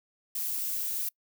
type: noise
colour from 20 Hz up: violet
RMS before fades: -32 dBFS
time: 0.35-1.09 s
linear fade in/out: 5 ms
effects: noise-tail reverb RT60 0.1 s tail -26 dB re dry

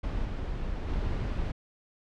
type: noise with level steps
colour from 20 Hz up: brown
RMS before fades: -31 / -33 / -30 dBFS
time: 0.03-1.52 s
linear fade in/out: 10 ms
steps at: 0.24 / 0.87 s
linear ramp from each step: 20 ms
effects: low-pass 4000 Hz 12 dB/octave

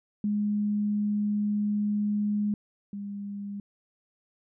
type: tone pair in turn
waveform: sine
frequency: 207.7 / 201.9 Hz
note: G#3 / G#3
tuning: 0 / -49 cents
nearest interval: unison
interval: 49 cents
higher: first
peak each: -24 / -33 dBFS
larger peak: first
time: 0.24-2.54 / 2.93-3.6 s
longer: first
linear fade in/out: 2 ms
effects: none

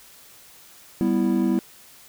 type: chord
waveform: triangle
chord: E minor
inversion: first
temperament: equal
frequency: 196 / 246.9 / 329.6 Hz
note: G3 / B3 / E4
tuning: 0 / 0 / 0 cents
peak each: -21 dBFS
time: 1.01-1.59 s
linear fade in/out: 0 ms
effects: white hiss -49 dBFS RMS until 2.08 s

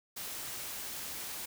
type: noise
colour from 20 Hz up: white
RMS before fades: -41 dBFS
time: 0.16-1.46 s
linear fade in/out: 10 ms
effects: none

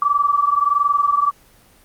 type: tone pair together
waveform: sine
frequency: 1149.6 / 1171 Hz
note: D6 / D6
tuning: -37 / -5 cents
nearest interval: unison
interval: 32 cents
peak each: -16 / -18 dBFS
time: 0.02-1.31 s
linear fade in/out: 2 ms
effects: pink hiss -51 dBFS RMS until 1.84 s + Opus 24 kbps

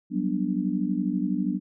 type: chord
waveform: sine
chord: G major seventh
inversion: third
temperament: just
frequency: 183.75 / 196 / 245 / 294 Hz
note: F#3 / G3 / B3 / D4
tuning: -12 / 0 / -14 / +2 cents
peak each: -29 dBFS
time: 0.1-1.6 s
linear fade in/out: 50 ms
effects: none

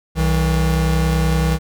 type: tone pair together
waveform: square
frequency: 63.77 / 160.7 Hz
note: C2 / E3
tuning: -44 / -44 cents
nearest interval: octave + major third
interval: 1600 cents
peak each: -18 / -18 dBFS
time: 0.15-1.59 s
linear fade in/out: 50 ms
effects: none

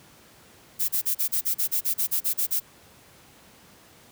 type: noise bursts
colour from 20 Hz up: violet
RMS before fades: -24 dBFS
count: 14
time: 0.79-2.602 s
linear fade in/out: 20 ms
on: 96 ms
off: 36 ms
effects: pink hiss -53 dBFS RMS until 4.11 s + high-pass 80 Hz 12 dB/octave

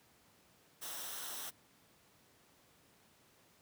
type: noise with comb filter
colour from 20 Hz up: white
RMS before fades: -44 dBFS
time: 0.81-1.51 s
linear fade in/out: 20 ms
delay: 0.43 ms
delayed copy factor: -0.55
effects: pink hiss -67 dBFS RMS until 3.61 s + high-pass 100 Hz 12 dB/octave

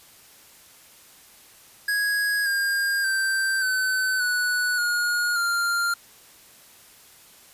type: tone with pitch steps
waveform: square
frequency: 1658 / 1610.8 / 1564.9 / 1520.4 / 1477.1 / 1435.1 / 1394.2 Hz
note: G#6 / G6 / G6 / F#6 / F#6 / F6 / F6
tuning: -3 / +47 / -3 / +47 / -3 / +47 / -3 cents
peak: -22 dBFS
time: 1.88-5.94 s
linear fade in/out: 5 ms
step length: 580 ms
effects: white hiss -51 dBFS RMS until 7.53 s + resampled to 32000 Hz

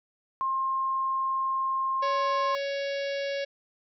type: tone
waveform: sine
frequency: 1063 Hz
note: C6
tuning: 27 cents sharp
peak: -25 dBFS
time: 0.41-2.55 s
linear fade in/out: 0 ms
type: harmonic tone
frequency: 558 Hz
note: C#5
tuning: 11 cents sharp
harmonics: 1 / 3 / 4 / 5 / 6 / 7 / 8 / 9 / 10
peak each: -29 / -39 / -41 / -43 / -45 / -46 / -47 / -48 / -49 dBFS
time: 2.02-3.45 s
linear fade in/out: 10 ms
effects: none

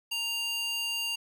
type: tone with high-pass filter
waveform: square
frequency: 932.3 Hz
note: A#5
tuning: in tune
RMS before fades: -32 dBFS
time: 0.11-1.16 s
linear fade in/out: 10 ms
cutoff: 3000 Hz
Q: 2.4
effects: none

